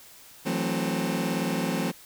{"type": "chord", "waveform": "sawtooth", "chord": "F# half-diminished seventh", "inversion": "third", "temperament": "just", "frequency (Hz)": [166.5, 185, 222, 266.4], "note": ["E3", "F#3", "A3", "C4"], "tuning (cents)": [18, 0, 16, 31], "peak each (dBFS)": -27, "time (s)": [0.45, 1.92], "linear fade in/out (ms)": 20, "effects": ["white hiss -50 dBFS RMS until 2.05 s"]}